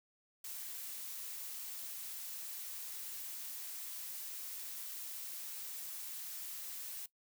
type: noise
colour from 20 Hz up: blue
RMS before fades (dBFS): -45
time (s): 0.44-7.06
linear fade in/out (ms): 5
effects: noise-tail reverb RT60 0.1 s tail -18 dB re dry